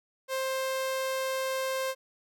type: tone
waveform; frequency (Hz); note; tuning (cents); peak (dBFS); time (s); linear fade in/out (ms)
sawtooth; 527; C5; +12; -25; 0.28-1.95; 50
effects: none